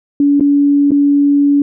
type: tone with dropouts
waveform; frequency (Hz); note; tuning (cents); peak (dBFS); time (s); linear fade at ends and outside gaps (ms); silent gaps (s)
sine; 285.2; C#4; +49; -7; 0.2-1.62; 2; 0.398-0.408 / 0.908-0.917
effects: none